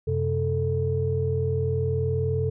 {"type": "tone cluster", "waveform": "sine", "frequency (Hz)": [92.3, 132, 440], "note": ["F#2", "C3", "A4"], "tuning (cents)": [-4, 16, 0], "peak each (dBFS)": -26, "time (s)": [0.07, 2.5], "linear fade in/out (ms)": 10, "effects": ["tanh soft clip ceiling -12 dBFS"]}